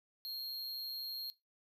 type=tone with amplitude modulation; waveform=square; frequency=4244 Hz; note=C8; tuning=24 cents sharp; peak=-39 dBFS; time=0.25-1.3 s; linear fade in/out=0 ms; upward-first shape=sine; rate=190 Hz; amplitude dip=40%; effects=noise-tail reverb RT60 0.2 s tail -18 dB re dry